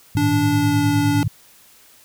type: chord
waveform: sine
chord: Ab suspended second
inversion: none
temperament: equal with one note detuned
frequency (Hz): 103.83 / 113.55 / 155.56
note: Ab2 / Bb2 / Eb3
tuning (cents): 0 / -45 / 0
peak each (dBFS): -22 / -22 / -24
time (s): 0.15-1.28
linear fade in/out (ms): 5
type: tone with pitch glide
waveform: square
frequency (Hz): 290.6 to 288.3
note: D4 to D4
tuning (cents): -18 to -32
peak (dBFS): -18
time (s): 0.17-1.23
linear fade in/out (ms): 0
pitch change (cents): -14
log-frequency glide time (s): 0.48-0.79
effects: white hiss -50 dBFS RMS until 2.04 s